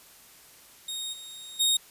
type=tone with level steps; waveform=sawtooth; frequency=3729 Hz; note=A#7; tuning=in tune; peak=-29 / -38 / -18 dBFS; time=0.88-1.77 s; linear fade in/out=5 ms; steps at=1.12 / 1.59 s; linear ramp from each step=20 ms; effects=white hiss -53 dBFS RMS until 1.9 s + resampled to 32000 Hz